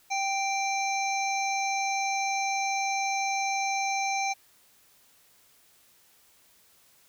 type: harmonic tone with a mistuned harmonic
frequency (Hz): 784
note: G5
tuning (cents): 0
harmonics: 1 / 3 / 5 / 7 / 8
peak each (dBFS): -28 / -31 / -41 / -42 / -36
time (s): 0.1-4.34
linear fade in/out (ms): 20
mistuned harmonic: 5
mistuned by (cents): +58
effects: white hiss -61 dBFS RMS until 7.08 s